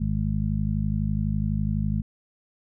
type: harmonic tone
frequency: 52 Hz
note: G#1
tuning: 3 cents sharp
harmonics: 1 / 2 / 3 / 4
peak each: -28 / -28 / -28 / -28 dBFS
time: 0-2.02 s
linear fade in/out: 10 ms
effects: none